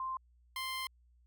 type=tone pair in turn; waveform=sine / 15% pulse; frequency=1046.5 / 1046.5 Hz; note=C6 / C6; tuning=0 / 0 cents; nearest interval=unison; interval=0 cents; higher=neither; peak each=-35 / -30 dBFS; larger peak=second; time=0-0.17 / 0.56-0.87 s; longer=second; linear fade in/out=2 ms; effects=added 60 Hz sine -63 dBFS peak until 1.26 s